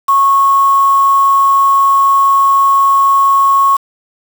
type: tone with quantisation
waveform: sine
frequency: 1099 Hz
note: C#6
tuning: 15 cents flat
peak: -6 dBFS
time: 0.08-3.77 s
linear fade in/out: 10 ms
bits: 4
effects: none